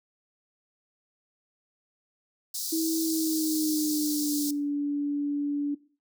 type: high-pass noise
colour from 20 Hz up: pink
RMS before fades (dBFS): -33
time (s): 2.54-4.51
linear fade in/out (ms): 5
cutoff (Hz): 4300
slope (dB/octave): 48
type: tone with pitch glide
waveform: sine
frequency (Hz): 323.6 to 288.3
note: E4 to D4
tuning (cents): -32 to -32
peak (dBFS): -25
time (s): 2.72-5.75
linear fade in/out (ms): 10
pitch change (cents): -200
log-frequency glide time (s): 3.02-4.63
effects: noise-tail reverb RT60 0.4 s tail -19 dB re dry